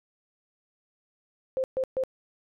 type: tone bursts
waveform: sine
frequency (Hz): 523.3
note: C5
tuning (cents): 0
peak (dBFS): -24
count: 3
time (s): 1.57-2.037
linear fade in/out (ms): 0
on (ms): 69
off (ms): 130
effects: none